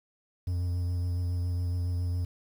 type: tone with vibrato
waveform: triangle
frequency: 88.4 Hz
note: F2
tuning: 22 cents sharp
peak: -25 dBFS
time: 0.47-2.25 s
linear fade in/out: 5 ms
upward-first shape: triangle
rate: 7.2 Hz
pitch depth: 25 cents each way
effects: 9-bit